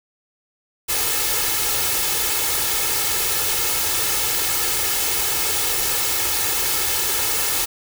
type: noise with comb filter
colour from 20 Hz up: white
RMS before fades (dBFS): -21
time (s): 0.88-7.66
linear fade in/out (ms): 20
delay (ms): 2.3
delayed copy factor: +0.7
effects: none